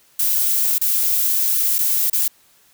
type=noise with dropouts; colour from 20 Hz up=violet; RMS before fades=-18 dBFS; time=0.19-2.28 s; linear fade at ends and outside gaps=5 ms; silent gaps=0.783-0.813 / 1.784-1.788 / 2.1-2.129 s; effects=white hiss -55 dBFS RMS until 2.73 s